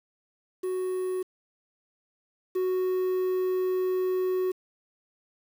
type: tone pair in turn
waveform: triangle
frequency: 370 / 370 Hz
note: F#4 / F#4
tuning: 0 / 0 cents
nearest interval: unison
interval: 0 cents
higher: neither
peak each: -25 / -22 dBFS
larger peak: second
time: 0.63-1.23 / 2.55-4.52 s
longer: second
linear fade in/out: 10 ms
effects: 8-bit